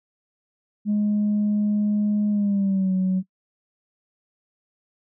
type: tone with pitch glide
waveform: sine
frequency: 208.5 to 186.83 Hz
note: G#3 to F#3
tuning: +7 to +17 cents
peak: -17 dBFS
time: 0.85-3.23 s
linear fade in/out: 50 ms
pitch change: -190 cents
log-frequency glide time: 2.3-2.93 s
effects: noise-tail reverb RT60 0.1 s tail -23 dB re dry + tanh soft clip ceiling -16 dBFS